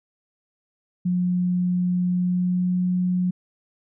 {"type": "tone with pitch glide", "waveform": "sine", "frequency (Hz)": [179.4, 180.96], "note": ["F3", "F#3"], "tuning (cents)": [47, -38], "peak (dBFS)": -19, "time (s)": [1.05, 3.31], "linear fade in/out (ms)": 10, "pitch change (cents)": 15, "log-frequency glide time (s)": [2.09, 2.81], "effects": []}